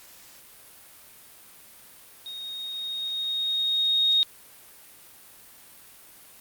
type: tone with level ramp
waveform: sine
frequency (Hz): 3729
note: A#7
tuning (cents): 0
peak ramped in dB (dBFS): -35 to -17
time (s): 2.26-4.23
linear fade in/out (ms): 0
effects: white hiss -50 dBFS RMS until 6.4 s + Opus 48 kbps